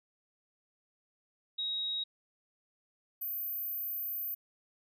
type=tone pair in turn; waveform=sine; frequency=3796 / 14368 Hz; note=A#7 / A9; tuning=+31 / +35 cents; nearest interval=octave + major seventh; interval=2304 cents; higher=second; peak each=-32 / -34 dBFS; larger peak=first; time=1.58-2.04 / 3.21-4.35 s; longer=second; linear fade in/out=10 ms; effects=none

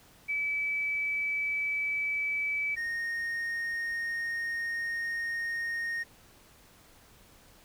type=tone pair in turn; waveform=sine / triangle; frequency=2300 / 1853.6 Hz; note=D7 / A#6; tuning=-37 / -10 cents; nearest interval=major third; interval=373 cents; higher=first; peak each=-28 / -29 dBFS; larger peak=first; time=0.28-2.76 / 2.76-6.04 s; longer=second; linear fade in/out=20 ms; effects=pink hiss -58 dBFS RMS until 7.64 s

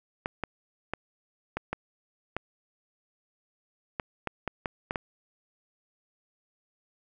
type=clicks; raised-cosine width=0.5 ms; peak=-15 dBFS; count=12; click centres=0.259 / 0.437 / 0.936 / 1.57 / 1.73 / 2.366 / 3.998 / 4.273 / 4.477 / 4.658 / 4.909 / 4.958 s; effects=none

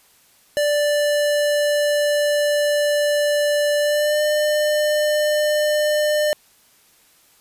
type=tone with pitch glide; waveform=square; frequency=587.3 to 601.4 Hz; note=D5 to D5; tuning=0 to +41 cents; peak=-17 dBFS; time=0.57-6.33 s; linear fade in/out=0 ms; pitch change=+41 cents; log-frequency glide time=3.79-4.22 s; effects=white hiss -55 dBFS RMS until 7.4 s + resampled to 32000 Hz

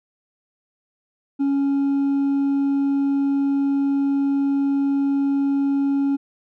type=tone with hard clipping; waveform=sine; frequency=278 Hz; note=C#4; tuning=5 cents sharp; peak=-18 dBFS; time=1.39-6.17 s; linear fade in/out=20 ms; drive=2 dB; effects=none

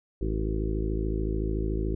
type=harmonic tone with a mistuned harmonic; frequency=53.7 Hz; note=A1; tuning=41 cents flat; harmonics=1 / 2 / 3 / 4 / 5 / 6 / 7 / 8 / 9; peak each=-28 / -35 / -37 / -39 / -40 / -35 / -34 / -44 / -46 dBFS; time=0.21-1.95 s; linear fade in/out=5 ms; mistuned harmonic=8; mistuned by=+46 cents; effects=none

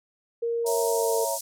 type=tone with pitch glide; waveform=sine; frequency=466.2 to 455 Hz; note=A#4 to A#4; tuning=0 to -42 cents; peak=-24 dBFS; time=0.42-1.25 s; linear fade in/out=10 ms; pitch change=-42 cents; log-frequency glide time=0.78-1.14 s
type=chord; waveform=sine; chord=A# diminished; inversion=first; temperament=equal; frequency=554.4 / 659.3 / 932.3 Hz; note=C#5 / E5 / A#5; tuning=0 / 0 / 0 cents; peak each=-30 dBFS; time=0.64-1.39 s; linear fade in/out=50 ms
type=band-pass noise; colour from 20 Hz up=pink; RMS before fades=-34 dBFS; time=0.66-1.41 s; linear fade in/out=5 ms; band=5900 to 13000 Hz; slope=24 dB/octave
effects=none

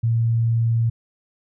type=tone; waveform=sine; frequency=115.2 Hz; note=A#2; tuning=20 cents flat; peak=-16 dBFS; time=0.03-0.9 s; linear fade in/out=10 ms; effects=none

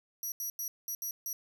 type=tone bursts at uneven times; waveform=15% pulse; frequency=5800 Hz; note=F#8; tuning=35 cents flat; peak=-29 dBFS; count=6; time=0.23-0.32 / 0.4-0.5 / 0.59-0.68 / 0.88-0.95 / 1.02-1.11 / 1.26-1.33 s; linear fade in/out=2 ms; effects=none

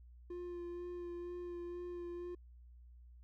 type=tone with vibrato; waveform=triangle; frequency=350.5 Hz; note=F4; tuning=6 cents sharp; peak=-40 dBFS; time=0.3-2.35 s; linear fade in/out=5 ms; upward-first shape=sine; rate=2.1 Hz; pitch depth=16 cents each way; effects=added 60 Hz sine -55 dBFS peak until 3.23 s

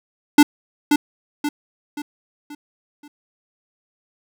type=tone with echo; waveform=square; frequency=293.7 Hz; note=D4; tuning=in tune; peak=-6 dBFS; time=0.38-0.43 s; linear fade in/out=5 ms; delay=530 ms; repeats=5; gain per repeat=-7 dB; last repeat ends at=3.08 s; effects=none

